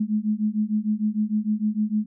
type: beating tone pair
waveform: sine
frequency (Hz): 209.7 / 216.3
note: G#3 / A3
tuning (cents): +17 / -29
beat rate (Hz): 6.6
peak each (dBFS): -24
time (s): 0-2.06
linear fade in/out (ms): 10
effects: none